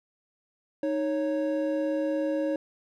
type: tone pair together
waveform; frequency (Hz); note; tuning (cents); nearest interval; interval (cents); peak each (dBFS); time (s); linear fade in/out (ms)
triangle; 310.4 / 553; D#4 / C#5; -4 / -4; minor seventh; 1000; -26; 0.83-2.56; 2
effects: none

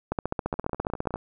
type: two click trains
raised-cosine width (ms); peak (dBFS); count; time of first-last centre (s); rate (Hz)
1; -22 / -12; 13 / 16; 0.54-1.159 / 0.12-1.14; 19.4 / 14.7
effects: none

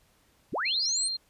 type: linear sweep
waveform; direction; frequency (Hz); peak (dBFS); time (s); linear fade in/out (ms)
sine; up; 37.55 to 9080; -27; 0.52-1.09; 20
type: tone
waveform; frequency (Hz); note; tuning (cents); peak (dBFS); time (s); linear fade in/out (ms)
sine; 4186; C8; 0; -29; 0.65-1.17; 10
effects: pink hiss -65 dBFS RMS until 1.29 s + resampled to 32000 Hz

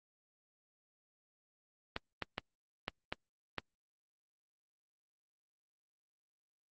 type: clicks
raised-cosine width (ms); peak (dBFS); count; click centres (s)
0.3; -19; 6; 1.964 / 2.223 / 2.381 / 2.881 / 3.125 / 3.583
effects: Opus 24 kbps

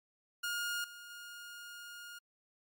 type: tone with level steps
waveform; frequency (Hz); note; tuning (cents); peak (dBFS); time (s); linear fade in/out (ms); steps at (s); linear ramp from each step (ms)
sawtooth; 1423; F6; +32; -31 / -45 / -43; 0.43-2.19; 10; 0.84 / 1.1; 2
effects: MP3 96 kbps

